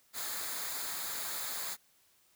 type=noise with comb filter; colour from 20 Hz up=white; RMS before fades=-38 dBFS; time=0.13-1.77 s; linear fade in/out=50 ms; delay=0.35 ms; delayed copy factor=-0.6; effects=white hiss -68 dBFS RMS until 2.35 s